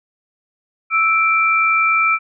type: tone pair together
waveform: sine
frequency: 1318.3 / 2349 Hz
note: E6 / D7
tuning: 0 / 0 cents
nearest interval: minor seventh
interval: 1000 cents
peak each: -15 dBFS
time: 0.9-2.19 s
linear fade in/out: 50 ms
effects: none